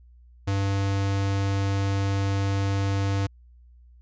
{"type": "tone", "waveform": "square", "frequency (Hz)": 98.5, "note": "G2", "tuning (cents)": 9, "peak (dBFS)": -23, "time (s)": [0.47, 3.27], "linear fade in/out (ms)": 10, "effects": ["added 60 Hz sine -49 dBFS peak until 4.01 s", "resampled to 16000 Hz"]}